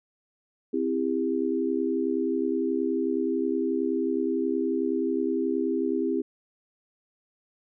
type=chord; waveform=sine; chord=C major; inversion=none; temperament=equal with one note detuned; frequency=261.6 / 329.6 / 400.5 Hz; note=C4 / E4 / G4; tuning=0 / 0 / +37 cents; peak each=-28 dBFS; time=0.73-6.22 s; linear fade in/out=10 ms; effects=none